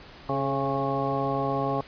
harmonic tone with a mistuned harmonic, 136.8 Hz, C#3, 23 cents flat, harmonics 1 / 2 / 3 / 4 / 5 / 6 / 8, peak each -32 / -32 / -32 / -32 / -32 / -32 / -32 dBFS, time 0.29-1.81 s, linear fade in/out 2 ms, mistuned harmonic 3, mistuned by +28 cents, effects pink hiss -47 dBFS RMS until 1.87 s + resampled to 11025 Hz

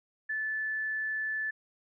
sine tone, 1744 Hz, A6, 16 cents flat, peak -30 dBFS, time 0.29-1.51 s, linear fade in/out 10 ms, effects none

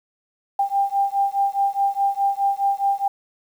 sine beating tone pair, 792 / 796.8 Hz, G5 / G5, +18 / +28 cents, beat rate 4.8 Hz, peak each -21 dBFS, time 0.59-3.08 s, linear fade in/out 5 ms, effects 8-bit

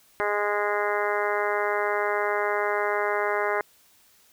harmonic tone, 206.6 Hz, G#3, 9 cents flat, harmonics 2 / 3 / 4 / 5 / 6 / 7 / 8 / 9 / 10, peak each -28 / -30 / -31 / -32 / -33 / -33 / -34 / -35 / -35 dBFS, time 0.2-3.61 s, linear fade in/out 0 ms, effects white hiss -59 dBFS RMS until 4.32 s

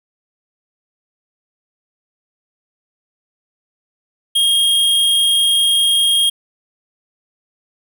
square tone, 3245 Hz, G#7, 41 cents flat, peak -12 dBFS, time 4.35-6.3 s, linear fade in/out 10 ms, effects 9-bit

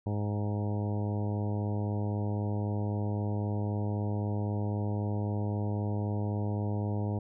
harmonic tone with a mistuned harmonic, 103.83 Hz, G#2, in tune, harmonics 1 / 2 / 3 / 4 / 5 / 6 / 7 / 8 / 9, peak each -30 / -36 / -40 / -42 / -44 / -46 / -47 / -48 / -49 dBFS, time 0.06-7.19 s, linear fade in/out 5 ms, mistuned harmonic 8, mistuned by -17 cents, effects none

